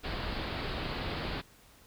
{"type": "low-pass noise", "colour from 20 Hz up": "pink", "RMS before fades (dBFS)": -36, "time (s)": [0.03, 1.42], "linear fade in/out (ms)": 20, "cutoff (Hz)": 4800, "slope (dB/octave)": 96, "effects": ["pink hiss -59 dBFS RMS until 1.86 s"]}